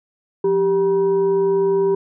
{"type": "tone with frequency modulation", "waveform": "sine", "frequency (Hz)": 392, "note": "G4", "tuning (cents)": 0, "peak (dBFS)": -14, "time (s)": [0.44, 1.95], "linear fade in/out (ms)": 5, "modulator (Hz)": 568, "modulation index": 0.38, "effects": []}